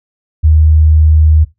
sine tone, 77.78 Hz, D#2, in tune, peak -4 dBFS, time 0.43-1.45 s, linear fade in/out 20 ms, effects noise-tail reverb RT60 0.2 s tail -17 dB re dry

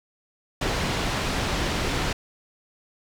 pink low-pass noise, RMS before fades -26 dBFS, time 0.61-2.13 s, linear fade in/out 5 ms, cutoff 5200 Hz, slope 12 dB/octave, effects none

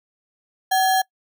sine tone with sample-and-hold, 757 Hz, F#5, 39 cents sharp, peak -15 dBFS, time 0.71-1.02 s, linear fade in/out 10 ms, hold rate 2450 Hz, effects noise-tail reverb RT60 0.1 s tail -24 dB re dry

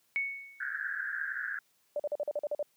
sine tone with exponential decay, 2217 Hz, C#7, in tune, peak -26 dBFS, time 0.16-0.76 s, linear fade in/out 0 ms, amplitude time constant 130 ms
white band-pass noise, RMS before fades -36 dBFS, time 0.6-1.59 s, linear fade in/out 5 ms, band 1500 to 1700 Hz, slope 96 dB/octave
sine tone bursts, 589 Hz, D5, 5 cents sharp, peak -29 dBFS, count 9, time 1.96-2.628 s, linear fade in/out 2 ms, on 36 ms, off 43 ms
effects white hiss -71 dBFS RMS until 2.76 s + high-pass 100 Hz 12 dB/octave

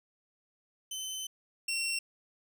20% pulse tone pair in turn, 3058 / 2724 Hz, G7 / F7, -44 / -44 cents, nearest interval major second, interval 200 cents, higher first, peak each -31 / -26 dBFS, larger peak second, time 0.91-1.27 / 1.68-1.99 s, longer first, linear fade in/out 5 ms, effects none

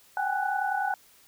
sine tone cluster, 759 / 797 / 828 / 1485 Hz, F#5 / G5 / G#5 / F#6, +44 / +28 / -5 / +6 cents, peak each -31 dBFS, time 0.17-0.94 s, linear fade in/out 2 ms, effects white hiss -58 dBFS RMS until 1.27 s

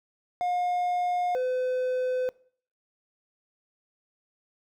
triangle tone pair in turn, 715 / 507.6 Hz, F5 / B4, +41 / +47 cents, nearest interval tritone, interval 594 cents, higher first, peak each -23 dBFS, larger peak neither, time 0.41-1.35 / 1.35-2.29 s, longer neither, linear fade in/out 0 ms, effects noise-tail reverb RT60 0.5 s tail -22 dB re dry

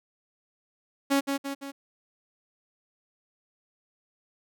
sawtooth tone with echo, 277.2 Hz, C#4, in tune, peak -17 dBFS, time 1.1-1.21 s, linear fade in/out 20 ms, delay 170 ms, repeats 3, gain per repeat -5 dB, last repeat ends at 1.72 s, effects none

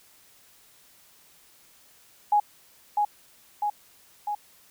sine tone with echo, 831 Hz, G#5, 1 cent sharp, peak -17 dBFS, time 2.32-2.4 s, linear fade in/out 5 ms, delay 650 ms, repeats 3, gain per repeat -3 dB, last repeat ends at 4.35 s, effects white hiss -57 dBFS RMS until 4.7 s

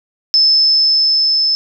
sine tone with level ramp, 5250 Hz, E8, 8 cents flat, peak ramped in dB -7 to -11 dBFS, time 0.34-1.55 s, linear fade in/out 0 ms, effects none

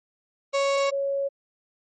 35% pulse / sine tone pair in turn, 554.4 / 554.4 Hz, C#5 / C#5, 0 / 0 cents, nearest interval unison, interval 0 cents, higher neither, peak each -19 / -23 dBFS, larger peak first, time 0.53-0.91 / 0.91-1.29 s, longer neither, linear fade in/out 20 ms, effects MP3 32 kbps

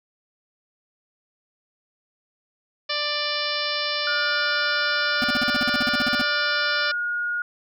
harmonic tone, 590 Hz, D5, 8 cents sharp, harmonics 1 / 2 / 3 / 4 / 5 / 6 / 7 / 8 / 9, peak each -32 / -32 / -32 / -32 / -32 / -32 / -32 / -32 / -32 dBFS, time 2.89-6.92 s, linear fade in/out 10 ms
sine tone, 1436 Hz, F6, 48 cents sharp, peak -23 dBFS, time 4.07-7.42 s, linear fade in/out 2 ms
square tone bursts, 246.9 Hz, B3, in tune, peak -24 dBFS, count 16, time 5.22-6.215 s, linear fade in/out 0 ms, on 20 ms, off 45 ms
effects none

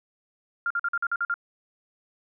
sine tone bursts, 1396.9 Hz, F6, in tune, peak -23 dBFS, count 8, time 0.66-1.341 s, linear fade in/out 2 ms, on 44 ms, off 47 ms, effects none

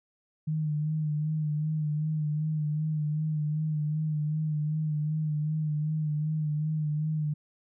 sine tone with vibrato, 153 Hz, D#3, 29 cents flat, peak -26 dBFS, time 0.47-7.34 s, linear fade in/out 10 ms, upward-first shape sine, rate 2.6 Hz, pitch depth 38 cents each way, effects none

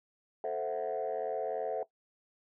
sine chord, F# half-diminished seventh, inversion first, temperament equal, 440 / 523.3 / 659.3 / 740 Hz, A4 / C5 / E5 / F#5, 0 / 0 / 0 / 0 cents, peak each -35 / -37 / -35 / -37 dBFS, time 0.44-1.83 s, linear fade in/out 2 ms, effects noise-tail reverb RT60 0.1 s tail -18 dB re dry + tanh soft clip ceiling -26 dBFS

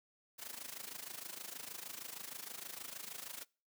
white noise with amplitude modulation, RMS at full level -44 dBFS, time 0.38-3.45 s, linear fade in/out 20 ms, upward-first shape sine, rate 26.4 Hz, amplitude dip 80%, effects noise-tail reverb RT60 0.4 s tail -26 dB re dry + high-pass 150 Hz 12 dB/octave

